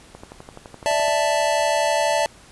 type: click train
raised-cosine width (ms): 1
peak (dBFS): -23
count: 12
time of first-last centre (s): 0.15-1.082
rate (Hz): 11.8
type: chord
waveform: square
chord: D suspended second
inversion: none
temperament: equal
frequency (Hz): 587.3 / 659.3 / 880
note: D5 / E5 / A5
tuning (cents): 0 / 0 / 0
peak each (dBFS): -23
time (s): 0.86-2.26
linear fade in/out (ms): 0
effects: pink hiss -48 dBFS RMS until 2.51 s + resampled to 24000 Hz